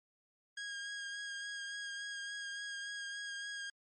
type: tone with vibrato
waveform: sawtooth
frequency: 1632 Hz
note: G#6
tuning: 31 cents flat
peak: -37 dBFS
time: 0.57-3.7 s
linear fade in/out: 5 ms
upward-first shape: sine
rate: 3.5 Hz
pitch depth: 19 cents each way
effects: MP3 32 kbps